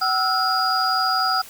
sine tone cluster, 758 / 1310 / 1434 / 4874 Hz, F#5 / E6 / F6 / D#8, +42 / -11 / +45 / -37 cents, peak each -23 / -22 / -27 / -23 dBFS, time 0.01-1.42 s, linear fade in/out 10 ms, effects white hiss -42 dBFS RMS until 1.49 s

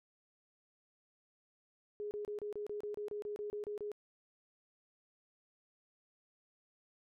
sine tone bursts, 416.1 Hz, G#4, 3 cents sharp, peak -38 dBFS, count 14, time 2-3.917 s, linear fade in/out 0 ms, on 110 ms, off 29 ms, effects none

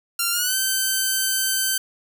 5% pulse tone with pitch glide, 1383 to 1543.4 Hz, F6 to G6, -17 to -27 cents, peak -9 dBFS, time 0.19-1.78 s, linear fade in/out 5 ms, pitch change +190 cents, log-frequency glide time 0.31-0.55 s, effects none

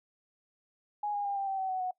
sine tone with pitch steps, 830.6 / 816.3 / 802.3 / 788.5 / 775 / 761.7 / 748.6 / 735.7 Hz, G#5 / G#5 / G5 / G5 / G5 / G5 / F#5 / F#5, 0 / -30 / +40 / +10 / -20 / -50 / +20 / -10 cents, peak -30 dBFS, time 1.03-1.91 s, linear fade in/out 5 ms, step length 110 ms, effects noise-tail reverb RT60 0.1 s tail -21 dB re dry

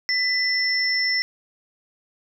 sine tone pair together, 1998 / 5354 Hz, B6 / E8, +20 / +26 cents, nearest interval octave + perfect fourth, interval 1706 cents, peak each -22 dBFS, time 0.09-1.22 s, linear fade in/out 0 ms, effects 9-bit

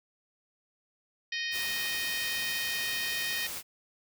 harmonic tone, 621 Hz, D#5, 3 cents flat, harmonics 3 / 4 / 5 / 6 / 7 / 8 / 9, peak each -35 / -37 / -39 / -41 / -42 / -43 / -44 dBFS, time 1.32-3.47 s, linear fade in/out 5 ms
white noise, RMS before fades -38 dBFS, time 1.51-3.63 s, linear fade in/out 50 ms
effects none

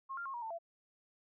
sine tone with pitch steps, 1077 / 1393 / 1080 / 952 / 891 / 674 Hz, C6 / F6 / C#6 / A#5 / A5 / E5, +50 / -5 / -45 / +36 / +22 / +38 cents, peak -39 dBFS, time 0.09-0.588 s, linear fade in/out 20 ms, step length 83 ms, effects none

